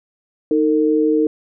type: tone pair together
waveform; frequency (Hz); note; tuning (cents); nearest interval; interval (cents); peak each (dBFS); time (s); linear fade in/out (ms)
sine; 311.1 / 453.1; D#4 / A#4; 0 / -49; perfect fifth; 651; -15 / -16; 0.51-1.27; 2
effects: none